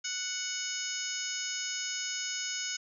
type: harmonic tone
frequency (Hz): 740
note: F#5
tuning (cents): 0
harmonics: 2 / 3 / 4 / 5 / 6 / 7 / 8 / 9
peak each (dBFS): -42 / -42 / -41 / -46 / -47 / -39 / -46 / -37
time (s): 0.04-2.77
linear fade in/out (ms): 10
effects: none